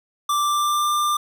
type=tone with pitch glide; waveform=square; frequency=1174.7 to 1191.8 Hz; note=D6 to D6; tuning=0 to +25 cents; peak=-19 dBFS; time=0.29-1.17 s; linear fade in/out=5 ms; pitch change=+25 cents; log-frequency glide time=0.4-0.92 s; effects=none